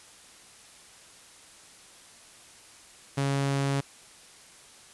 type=tone; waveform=sawtooth; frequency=138.59 Hz; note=C#3; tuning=in tune; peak=-21 dBFS; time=3.17-3.81 s; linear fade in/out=10 ms; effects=white hiss -52 dBFS RMS until 4.93 s + resampled to 24000 Hz